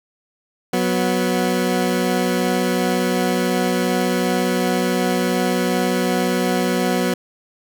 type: tone pair together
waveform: 20% pulse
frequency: 183.59 / 245.7 Hz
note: F#3 / B3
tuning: -13 / -9 cents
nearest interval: perfect fourth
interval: 504 cents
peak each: -15 dBFS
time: 0.73-7.14 s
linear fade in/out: 5 ms
effects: none